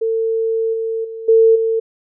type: tone with level steps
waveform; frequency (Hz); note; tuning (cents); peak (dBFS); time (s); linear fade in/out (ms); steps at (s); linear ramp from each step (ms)
sine; 450; A4; +39; -15 / -18 / -26 / -7 / -14; 0.01-1.8; 10; 0.73 / 1.04 / 1.28 / 1.55; 10
effects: none